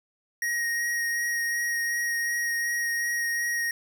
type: tone with vibrato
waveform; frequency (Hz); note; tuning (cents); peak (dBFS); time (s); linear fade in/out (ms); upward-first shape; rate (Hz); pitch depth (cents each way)
square; 1880; A#6; +14; -26; 0.42-3.71; 2; sine; 2.7; 12
effects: none